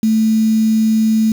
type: tone with quantisation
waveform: sine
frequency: 220 Hz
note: A3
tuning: in tune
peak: -10 dBFS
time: 0.03-1.32 s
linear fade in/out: 2 ms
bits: 5
effects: none